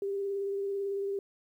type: tone with vibrato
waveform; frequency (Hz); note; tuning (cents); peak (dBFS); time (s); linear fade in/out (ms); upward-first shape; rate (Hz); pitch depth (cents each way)
sine; 396.8; G4; +21; -30; 0.02-1.19; 2; triangle; 18; 24
effects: 11-bit